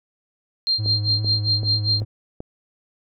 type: tone with tremolo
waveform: sine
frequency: 4186 Hz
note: C8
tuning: in tune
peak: -16 dBFS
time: 0.67-2 s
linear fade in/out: 0 ms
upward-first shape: sine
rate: 5 Hz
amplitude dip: 95%
type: tone with vibrato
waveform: triangle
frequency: 105.3 Hz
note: G#2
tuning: 24 cents sharp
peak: -20 dBFS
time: 0.78-2.05 s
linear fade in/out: 20 ms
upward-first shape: sine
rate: 7.4 Hz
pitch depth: 30 cents each way
type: click train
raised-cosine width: 2 ms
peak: -19 dBFS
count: 5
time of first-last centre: 0.86-2.404 s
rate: 2.59 Hz
effects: none